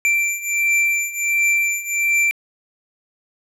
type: beating tone pair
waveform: square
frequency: 2349 / 2350.4 Hz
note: D7 / D7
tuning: 0 / +1 cents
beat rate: 1.4 Hz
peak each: -22 / -19 dBFS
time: 0.05-2.31 s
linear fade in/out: 0 ms
effects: low-pass 11000 Hz 12 dB/octave